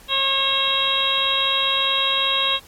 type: harmonic tone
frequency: 543 Hz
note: C#5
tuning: 36 cents flat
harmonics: 1 / 2 / 3 / 4 / 5 / 6 / 7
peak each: -31 / -25 / -32 / -32 / -26 / -22 / -21 dBFS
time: 0.08-2.6 s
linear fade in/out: 50 ms
effects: pink hiss -47 dBFS RMS until 2.67 s + MP3 64 kbps